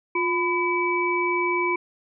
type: tone cluster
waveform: sine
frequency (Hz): 353.4 / 1004 / 2292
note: F4 / B5 / D7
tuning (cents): +21 / +28 / -43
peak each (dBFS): -25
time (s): 0.15-1.76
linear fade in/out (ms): 5
effects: none